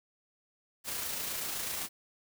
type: noise with amplitude modulation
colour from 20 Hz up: white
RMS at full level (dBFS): -35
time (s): 0.84-1.89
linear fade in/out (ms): 50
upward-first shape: sine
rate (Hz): 27.9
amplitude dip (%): 30
effects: none